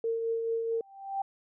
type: tone with tremolo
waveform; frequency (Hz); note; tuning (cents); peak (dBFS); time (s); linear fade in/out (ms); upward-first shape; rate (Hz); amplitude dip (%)
sine; 456.4; A#4; -37; -26; 0.04-0.81; 2; triangle; 4.6; 40
type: tone with exponential growth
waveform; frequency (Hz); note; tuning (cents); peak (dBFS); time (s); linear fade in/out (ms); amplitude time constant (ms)
sine; 784; G5; 0; -26; 0.71-1.22; 5; 110
effects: none